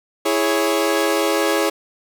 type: chord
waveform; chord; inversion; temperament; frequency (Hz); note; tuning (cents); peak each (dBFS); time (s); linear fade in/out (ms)
sawtooth; C# minor; first; equal; 329.6 / 415.3 / 554.4; E4 / G#4 / C#5; 0 / 0 / 0; -17; 0.25-1.7; 10
effects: none